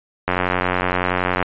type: click train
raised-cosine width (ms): 0.5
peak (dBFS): -3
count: 105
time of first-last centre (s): 0.28-1.427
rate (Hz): 90.7
effects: resampled to 8000 Hz